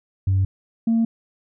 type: tone pair in turn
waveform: sine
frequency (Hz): 95.8 / 227.9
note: G2 / A#3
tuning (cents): -39 / -39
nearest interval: octave + minor third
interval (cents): 1500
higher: second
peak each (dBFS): -14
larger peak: neither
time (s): 0.27-0.45 / 0.87-1.05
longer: neither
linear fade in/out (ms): 5
effects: tanh soft clip ceiling -13 dBFS